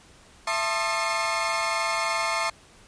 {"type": "tone cluster", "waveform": "30% pulse", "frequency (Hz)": [667, 886, 1065, 1226, 2153], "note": ["E5", "A5", "C6", "D#6", "C7"], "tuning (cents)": [20, 12, 30, -26, 49], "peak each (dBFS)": -28, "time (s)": [0.47, 2.5], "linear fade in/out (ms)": 5, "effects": ["pink hiss -53 dBFS RMS until 2.87 s", "resampled to 22050 Hz"]}